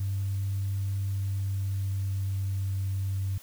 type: tone with pitch glide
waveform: sine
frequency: 98 to 96.59 Hz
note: G2 to G2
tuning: 0 to -25 cents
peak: -26 dBFS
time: 0-3.38 s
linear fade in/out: 5 ms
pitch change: -25 cents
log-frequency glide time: 1.04-2.73 s
effects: tanh soft clip ceiling -22 dBFS + white hiss -52 dBFS RMS until 3.42 s